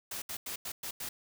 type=noise bursts at uneven times; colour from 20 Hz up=white; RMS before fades=-39 dBFS; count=6; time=0.11-0.22 / 0.29-0.37 / 0.46-0.56 / 0.65-0.72 / 0.83-0.91 / 1-1.09 s; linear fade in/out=5 ms; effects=none